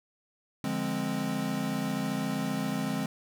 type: chord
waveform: square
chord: D half-diminished seventh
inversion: none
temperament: equal with one note detuned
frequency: 146.83 / 174.61 / 207.7 / 262.5 Hz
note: D3 / F3 / Ab3 / C4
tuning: 0 / 0 / 0 / +6 cents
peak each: -38 / -37 / -34 / -34 dBFS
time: 0.64-3.06 s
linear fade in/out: 2 ms
effects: none